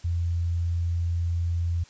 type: tone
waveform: sine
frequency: 85.4 Hz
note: F2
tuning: 38 cents flat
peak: -23 dBFS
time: 0.04-1.84 s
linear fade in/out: 10 ms
effects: white hiss -54 dBFS RMS until 1.89 s + resampled to 16000 Hz